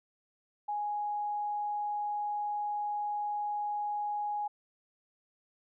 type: tone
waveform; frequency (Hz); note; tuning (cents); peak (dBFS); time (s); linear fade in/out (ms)
sine; 830.6; G#5; 0; -31; 0.68-4.48; 10
effects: none